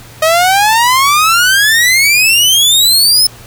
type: exponential sweep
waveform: sawtooth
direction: up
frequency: 622.3 to 5274 Hz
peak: -3 dBFS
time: 0.22-3.27 s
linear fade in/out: 5 ms
effects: added 117 Hz sine -37 dBFS peak until 3.46 s + pink hiss -36 dBFS RMS until 3.46 s